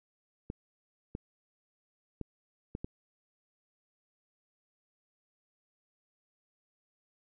clicks, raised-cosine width 3 ms, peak -24 dBFS, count 5, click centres 0.501 / 1.151 / 2.213 / 2.751 / 2.845 s, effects none

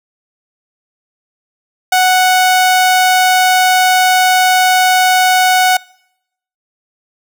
sawtooth tone, 740 Hz, F#5, in tune, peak -4 dBFS, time 1.92-5.77 s, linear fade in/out 5 ms, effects noise-tail reverb RT60 0.8 s tail -25 dB re dry

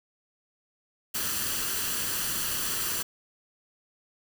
white noise with comb filter, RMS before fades -30 dBFS, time 1.14-3.03 s, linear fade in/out 10 ms, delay 0.67 ms, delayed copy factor +0.55, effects none

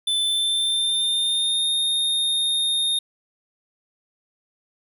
square tone with pitch glide, 3520 to 3678 Hz, A7 to A#7, 0 to -24 cents, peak -20 dBFS, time 0.07-2.99 s, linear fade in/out 5 ms, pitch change +76 cents, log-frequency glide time 0.2-1.72 s, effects none

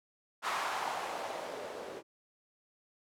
violet noise with low-pass filter sweep, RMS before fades -38 dBFS, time 0.42-2.03 s, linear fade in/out 50 ms, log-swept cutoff 1100 to 430 Hz, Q 2.1, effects none

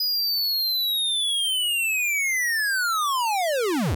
square linear sweep, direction down, 4978 to 56.1 Hz, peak -22 dBFS, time 0-3.95 s, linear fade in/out 5 ms, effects none

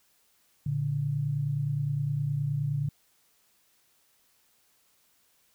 sine tone pair together, 115.05 / 144.7 Hz, A#2 / D3, -22 / -25 cents, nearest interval major third, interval 397 cents, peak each -33 / -27 dBFS, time 0.66-2.89 s, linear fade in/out 5 ms, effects white hiss -67 dBFS RMS until 5.54 s

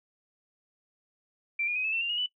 sine tone with pitch steps, 2353 / 2433 / 2516 / 2602 / 2690 / 2782 / 2877 / 2975 Hz, D7 / D#7 / D#7 / E7 / E7 / F7 / F#7 / F#7, +3 / -39 / +19 / -23 / +34 / -7 / -49 / +9 cents, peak -27 dBFS, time 1.59-2.262 s, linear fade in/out 5 ms, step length 84 ms, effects noise-tail reverb RT60 0.1 s tail -19 dB re dry

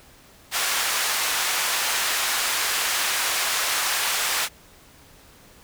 pink band-pass noise, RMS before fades -24 dBFS, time 0.51-4.49 s, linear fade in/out 50 ms, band 1100 to 14000 Hz, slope 12 dB/octave, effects pink hiss -51 dBFS RMS until 5.63 s

